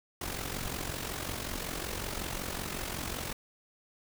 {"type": "noise with amplitude modulation", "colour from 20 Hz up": "pink", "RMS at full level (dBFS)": -34, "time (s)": [0.21, 3.33], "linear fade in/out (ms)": 5, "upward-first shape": "sine", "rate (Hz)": 45.4, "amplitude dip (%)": 65, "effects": []}